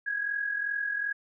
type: tone pair together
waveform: sine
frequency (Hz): 1618.6 / 1661.2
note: G#6 / G#6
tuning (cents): -45 / 0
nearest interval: unison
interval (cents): 45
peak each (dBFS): -35 / -29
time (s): 0.06-1.13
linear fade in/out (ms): 10
effects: none